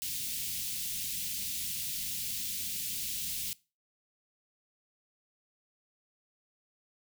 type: band-stop noise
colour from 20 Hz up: white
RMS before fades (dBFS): -36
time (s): 0.02-3.53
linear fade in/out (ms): 0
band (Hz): 230 to 2600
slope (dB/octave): 24
effects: noise-tail reverb RT60 0.3 s tail -21 dB re dry